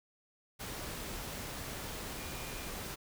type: tone in noise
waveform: sine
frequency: 2418 Hz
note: D7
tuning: 50 cents sharp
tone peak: -53 dBFS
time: 2.17-2.7 s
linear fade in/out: 20 ms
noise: pink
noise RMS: -42 dBFS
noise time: 0.59-2.96 s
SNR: -14 dB
effects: none